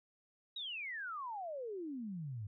sine exponential sweep, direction down, 3891 to 98 Hz, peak -40 dBFS, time 0.56-2.47 s, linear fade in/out 5 ms, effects none

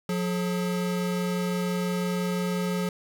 square tone pair together, 179.22 / 426.8 Hz, F3 / G#4, +45 / +47 cents, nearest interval octave + minor third, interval 1502 cents, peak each -27 / -33 dBFS, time 0.09-2.89 s, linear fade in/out 2 ms, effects none

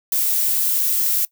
violet noise, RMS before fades -19 dBFS, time 0.12-1.25 s, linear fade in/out 2 ms, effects noise-tail reverb RT60 0.1 s tail -21 dB re dry

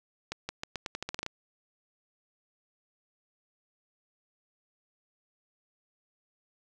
accelerating click train, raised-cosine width 0.2 ms, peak -17 dBFS, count 12, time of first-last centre 0.32-1.264 s, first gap 170 ms, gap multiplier 0.85, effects none

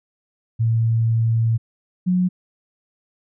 sine tone pair in turn, 113.9 / 181.69 Hz, A#2 / F#3, -40 / -31 cents, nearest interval minor sixth, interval 809 cents, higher second, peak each -15 dBFS, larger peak neither, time 0.59-1.58 / 2.06-2.29 s, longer first, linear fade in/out 20 ms, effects none

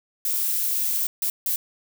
violet noise bursts at uneven times, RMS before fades -24 dBFS, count 3, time 0.25-1.07 / 1.22-1.3 / 1.46-1.56 s, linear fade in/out 2 ms, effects none

